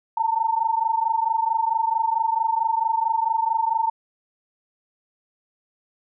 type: tone pair together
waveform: sine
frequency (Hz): 890 / 914.5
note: A5 / A#5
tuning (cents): +20 / -33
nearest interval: unison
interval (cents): 47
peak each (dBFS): -22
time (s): 0.17-3.9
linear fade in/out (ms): 5
effects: none